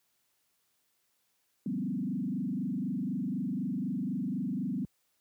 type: tone with frequency modulation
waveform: sine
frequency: 220 Hz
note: A3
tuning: in tune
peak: -30 dBFS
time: 1.66-4.85 s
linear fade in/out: 2 ms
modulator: 24 Hz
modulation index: 2.2
effects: white hiss -75 dBFS RMS until 5.2 s + high-pass 60 Hz 12 dB/octave